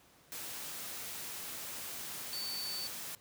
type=tone in noise; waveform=sine; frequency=4519 Hz; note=C#8; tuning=33 cents sharp; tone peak=-38 dBFS; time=2.33-2.87 s; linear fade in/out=0 ms; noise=white; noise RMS=-43 dBFS; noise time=0.32-3.15 s; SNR=+2 dB; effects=pink hiss -63 dBFS RMS until 3.2 s + high-pass 80 Hz 12 dB/octave